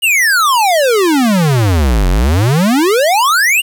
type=exponential two-way sweep; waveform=square; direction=down then up; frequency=2935 to 42.72 to 2935 Hz; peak=-9 dBFS; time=0.02-3.62 s; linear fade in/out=20 ms; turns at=2.09 s; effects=7-bit